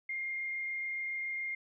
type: tone with frequency modulation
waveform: sine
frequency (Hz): 2120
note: C7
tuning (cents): +22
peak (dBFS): -34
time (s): 0.09-1.55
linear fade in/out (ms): 5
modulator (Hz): 27.1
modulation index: 0.62
effects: none